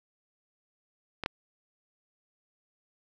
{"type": "clicks", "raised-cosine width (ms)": 0.3, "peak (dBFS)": [-17, -12], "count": 2, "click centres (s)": [1.237, 1.261], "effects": []}